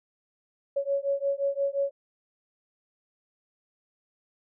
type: beating tone pair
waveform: sine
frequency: 554.4 / 560.1 Hz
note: C#5 / C#5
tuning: 0 / +18 cents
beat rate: 5.7 Hz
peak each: -28 dBFS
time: 0.76-1.91 s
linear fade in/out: 10 ms
effects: none